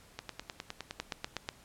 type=two click trains; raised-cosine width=0.2 ms; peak=-17 / -21 dBFS; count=5 / 8; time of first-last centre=1-1.489 / 0.19-0.909 s; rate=8.18 / 9.73 Hz; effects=pink hiss -59 dBFS RMS until 1.64 s + low-pass 12000 Hz 12 dB/octave